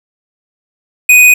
sine tone with hard clipping, 2489 Hz, D#7, in tune, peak -3 dBFS, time 1.09-1.34 s, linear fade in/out 5 ms, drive 17 dB, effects none

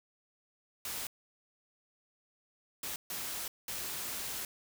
white noise bursts at uneven times, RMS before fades -39 dBFS, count 4, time 0.85-1.07 / 2.83-2.96 / 3.1-3.48 / 3.68-4.45 s, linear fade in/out 2 ms, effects none

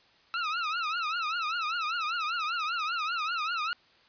sawtooth tone with vibrato, 1318.5 Hz, E6, in tune, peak -25 dBFS, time 0.34-3.73 s, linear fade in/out 0 ms, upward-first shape triangle, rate 5.1 Hz, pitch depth 170 cents each way, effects white hiss -61 dBFS RMS until 4.08 s + resampled to 11025 Hz

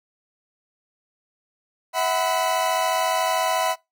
40% pulse tone cluster, 649 / 743 / 1001 Hz, E5 / F#5 / B5, -27 / +7 / +23 cents, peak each -24 dBFS, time 1.93-3.76 s, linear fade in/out 50 ms, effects noise-tail reverb RT60 0.2 s tail -23 dB re dry

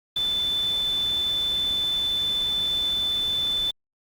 sine tone in noise, 3517 Hz, A7, 1 cent flat, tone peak -22 dBFS, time 0.16-3.71 s, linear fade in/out 5 ms, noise pink, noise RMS -40 dBFS, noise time 0.16-3.71 s, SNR +15 dB, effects Opus 48 kbps

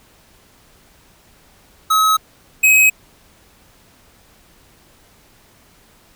square tone pair in turn, 1281 / 2541 Hz, E6 / D#7, -50 / +36 cents, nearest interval octave, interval 1186 cents, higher second, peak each -12 / -9 dBFS, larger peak second, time 1.9-2.17 / 2.63-2.9 s, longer neither, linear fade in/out 10 ms, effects pink hiss -51 dBFS RMS until 6.15 s

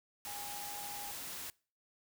sine tone in noise, 819 Hz, G#5, 24 cents flat, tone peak -46 dBFS, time 0.27-1.11 s, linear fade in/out 0 ms, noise white, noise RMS -44 dBFS, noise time 0.25-1.5 s, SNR -5 dB, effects noise-tail reverb RT60 0.4 s tail -24 dB re dry

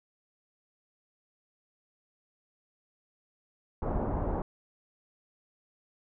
pink low-pass noise, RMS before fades -31 dBFS, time 3.82-4.42 s, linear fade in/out 2 ms, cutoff 980 Hz, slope 24 dB/octave, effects none

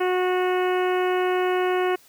harmonic tone, 365.7 Hz, F#4, 20 cents flat, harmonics 1 / 2 / 3 / 4 / 5 / 6 / 7 / 8, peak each -21 / -27 / -31 / -33 / -35 / -37 / -38 / -39 dBFS, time 0-1.96 s, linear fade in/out 10 ms, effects white hiss -54 dBFS RMS until 2.08 s

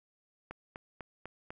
click train, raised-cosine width 0.5 ms, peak -27 dBFS, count 5, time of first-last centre 0.51-1.505 s, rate 4.02 Hz, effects none

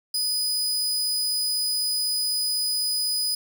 sawtooth tone, 4978 Hz, D#8, in tune, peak -20 dBFS, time 0.14-3.35 s, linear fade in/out 5 ms, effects 9-bit

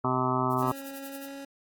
harmonic tone, 128 Hz, C3, 38 cents flat, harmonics 1 / 2 / 3 / 5 / 6 / 7 / 8 / 9 / 10, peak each -32 / -31 / -33 / -35 / -36 / -33 / -33 / -32 / -34 dBFS, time 0.04-0.72 s, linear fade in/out 5 ms
violet noise with tremolo, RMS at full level -42 dBFS, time 0.49-1.3 s, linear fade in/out 50 ms, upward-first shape sine, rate 11 Hz, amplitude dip 95%
25% pulse tone with pitch glide, 274.2 to 276.6 Hz, C#4 to C#4, -19 to -4 cents, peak -35 dBFS, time 0.62-1.45 s, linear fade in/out 5 ms, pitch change +15 cents, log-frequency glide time 1.02-1.33 s
effects AAC 64 kbps

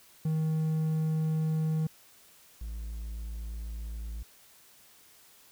triangle tone pair in turn, 157.7 / 55.76 Hz, D#3 / A1, +24 / +24 cents, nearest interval octave + tritone, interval 1800 cents, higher first, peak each -24 / -33 dBFS, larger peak first, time 0.25-1.87 / 2.61-4.23 s, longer neither, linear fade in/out 5 ms, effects white hiss -58 dBFS RMS until 5.51 s

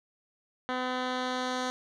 10% pulse tone with low-pass filter sweep, 253.6 Hz, B3, 46 cents sharp, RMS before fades -32 dBFS, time 0.69-1.7 s, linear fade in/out 0 ms, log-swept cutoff 2800 to 5700 Hz, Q 1.3, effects none

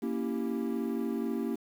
triangle chord, A# diminished seventh, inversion none, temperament equal, 233.1 / 277.2 / 329.6 / 392 Hz, A#3 / C#4 / E4 / G4, 0 / 0 / 0 / 0 cents, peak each -31 / -34 / -35 / -35 dBFS, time 0.02-1.56 s, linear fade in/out 10 ms, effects 9-bit

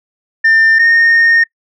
sine tone pair in turn, 1800 / 1838.9 Hz, A6 / A#6, +39 / -24 cents, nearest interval unison, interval 37 cents, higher second, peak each -4 dBFS, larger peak neither, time 0.44-0.79 / 0.79-1.44 s, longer second, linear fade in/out 10 ms, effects noise-tail reverb RT60 0.1 s tail -22 dB re dry + tanh soft clip ceiling -4 dBFS

